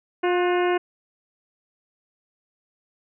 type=harmonic tone with a mistuned harmonic; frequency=355.6 Hz; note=F4; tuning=31 cents sharp; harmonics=1 / 2 / 3 / 4 / 5 / 6 / 7 / 8; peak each=-20 / -26 / -30 / -32 / -34 / -36 / -37 / -38 dBFS; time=0.23-0.78 s; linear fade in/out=10 ms; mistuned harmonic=4; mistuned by=+66 cents; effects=none